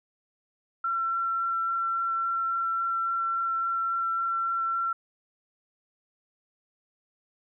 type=tone with vibrato; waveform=sine; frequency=1354 Hz; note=E6; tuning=46 cents sharp; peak=-25 dBFS; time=0.84-4.93 s; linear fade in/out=5 ms; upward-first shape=triangle; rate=3.6 Hz; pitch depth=9 cents each way; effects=none